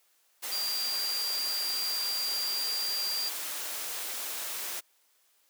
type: tone in noise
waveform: sine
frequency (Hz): 4747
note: D8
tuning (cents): +18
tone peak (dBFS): -30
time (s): 0.51-3.3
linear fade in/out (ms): 20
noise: white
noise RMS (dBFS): -36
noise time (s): 0.42-4.81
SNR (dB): +3
effects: white hiss -68 dBFS RMS until 5.49 s + high-pass 400 Hz 12 dB/octave